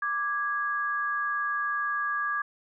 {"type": "tone pair together", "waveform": "sine", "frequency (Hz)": [1174.7, 1653.6], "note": ["D6", "G#6"], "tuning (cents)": [0, -8], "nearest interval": "tritone", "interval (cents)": 592, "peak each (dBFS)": [-29, -29], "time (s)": [0.02, 2.42], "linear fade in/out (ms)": 5, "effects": []}